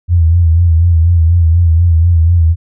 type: tone with vibrato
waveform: sine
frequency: 84 Hz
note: E2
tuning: 33 cents sharp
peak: -5 dBFS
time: 0.08-2.56 s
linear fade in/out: 50 ms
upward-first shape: sine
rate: 4.1 Hz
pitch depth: 71 cents each way
effects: none